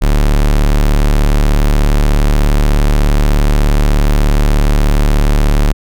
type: tone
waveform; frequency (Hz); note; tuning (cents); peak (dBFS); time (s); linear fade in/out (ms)
45% pulse; 36.71; D1; 0; -7; 0.01-5.73; 20
effects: none